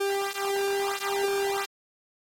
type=tone with flanger; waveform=sawtooth; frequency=396.9 Hz; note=G4; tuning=22 cents sharp; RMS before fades=-28 dBFS; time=0-1.66 s; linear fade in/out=10 ms; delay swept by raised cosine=1.5 to 3.5 ms; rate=0.75 Hz; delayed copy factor=-0.9; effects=AAC 48 kbps